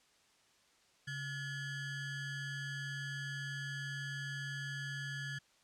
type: ring-modulated tone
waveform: square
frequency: 784 Hz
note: G5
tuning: in tune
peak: -37 dBFS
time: 1.07-5.39 s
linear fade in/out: 10 ms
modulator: 923 Hz
effects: white hiss -69 dBFS RMS until 5.63 s + low-pass 7000 Hz 12 dB/octave